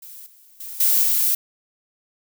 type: noise with level steps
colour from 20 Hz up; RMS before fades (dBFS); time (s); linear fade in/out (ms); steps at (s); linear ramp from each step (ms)
violet; -40 / -51 / -34 / -17 / -19; 0.02-1.35; 5; 0.26 / 0.6 / 0.8 / 1.03; 5
effects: none